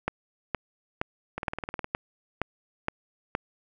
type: two click trains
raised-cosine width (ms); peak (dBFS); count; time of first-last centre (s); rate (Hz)
0.5; -11 / -17; 8 / 10; 0.08-3.351 / 1.38-1.844; 2.14 / 19.4
effects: none